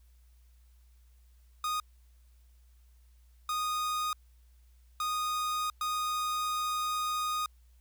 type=tone bursts at uneven times; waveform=45% pulse; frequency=1238 Hz; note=D#6; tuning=9 cents flat; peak=-30 dBFS; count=4; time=1.64-1.8 / 3.49-4.13 / 5-5.7 / 5.81-7.46 s; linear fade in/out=2 ms; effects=added 60 Hz sine -57 dBFS peak until 7.8 s + white hiss -73 dBFS RMS until 7.8 s